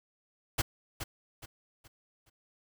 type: noise with echo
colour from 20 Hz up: pink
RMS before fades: -28 dBFS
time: 0.58-0.62 s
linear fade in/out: 10 ms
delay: 420 ms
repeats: 4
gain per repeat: -9 dB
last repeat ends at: 2.3 s
effects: none